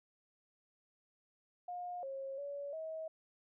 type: tone with pitch steps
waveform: sine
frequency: 713 / 541 / 568 / 639 Hz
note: F5 / C#5 / C#5 / D#5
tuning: +36 / -42 / +42 / +46 cents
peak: -40 dBFS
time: 1.68-3.08 s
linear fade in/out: 5 ms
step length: 350 ms
effects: none